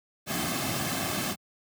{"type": "noise with comb filter", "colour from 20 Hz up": "pink", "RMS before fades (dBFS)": -30, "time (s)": [0.26, 1.36], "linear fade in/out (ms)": 50, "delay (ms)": 2.1, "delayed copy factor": -0.6, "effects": ["high-pass 100 Hz 12 dB/octave"]}